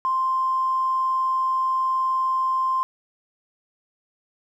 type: tone with tanh clipping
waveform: triangle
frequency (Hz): 1046.5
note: C6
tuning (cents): 0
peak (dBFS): -19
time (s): 0.05-2.83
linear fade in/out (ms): 0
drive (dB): 2
effects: none